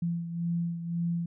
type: beating tone pair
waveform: sine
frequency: 169.8 / 171.7 Hz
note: F3 / F3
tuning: -48 / -29 cents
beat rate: 1.9 Hz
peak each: -29 / -36 dBFS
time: 0.02-1.26 s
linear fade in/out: 5 ms
effects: none